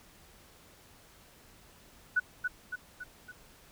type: tone with echo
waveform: sine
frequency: 1480 Hz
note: F#6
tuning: in tune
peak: -23 dBFS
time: 2.16-2.2 s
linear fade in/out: 10 ms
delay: 280 ms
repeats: 4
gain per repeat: -5 dB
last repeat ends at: 3.32 s
effects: pink hiss -58 dBFS RMS until 3.71 s